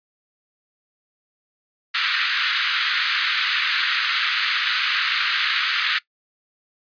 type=band-pass noise; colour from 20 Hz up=pink; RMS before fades=-22 dBFS; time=1.94-5.99 s; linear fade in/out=10 ms; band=1300 to 4500 Hz; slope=48 dB/octave; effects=noise-tail reverb RT60 0.1 s tail -20 dB re dry + resampled to 11025 Hz